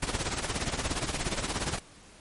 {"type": "noise with tremolo", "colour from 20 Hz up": "pink", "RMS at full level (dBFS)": -28, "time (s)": [0.02, 1.79], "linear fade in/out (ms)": 5, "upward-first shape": "triangle", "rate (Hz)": 17, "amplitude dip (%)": 80, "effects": ["pink hiss -53 dBFS RMS until 2.2 s", "MP3 48 kbps"]}